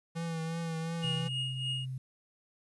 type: tone with vibrato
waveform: square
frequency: 164.4 Hz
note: E3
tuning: 4 cents flat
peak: -34 dBFS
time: 0.15-1.29 s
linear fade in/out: 20 ms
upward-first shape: triangle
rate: 2.8 Hz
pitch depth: 39 cents each way
type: tone with tremolo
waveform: triangle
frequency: 2862 Hz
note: F7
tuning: 42 cents sharp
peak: -30 dBFS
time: 1.02-1.86 s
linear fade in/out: 20 ms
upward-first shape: triangle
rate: 3.3 Hz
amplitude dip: 75%
type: tone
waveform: sine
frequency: 130.2 Hz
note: C3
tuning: 8 cents flat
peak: -35 dBFS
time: 1.04-1.98 s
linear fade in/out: 5 ms
effects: resampled to 24000 Hz + 11-bit